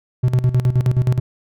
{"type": "tone with tremolo", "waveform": "triangle", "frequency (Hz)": 125.5, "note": "B2", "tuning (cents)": 28, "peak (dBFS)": -9, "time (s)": [0.23, 1.2], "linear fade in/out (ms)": 10, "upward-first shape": "square", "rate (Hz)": 9.5, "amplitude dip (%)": 75, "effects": []}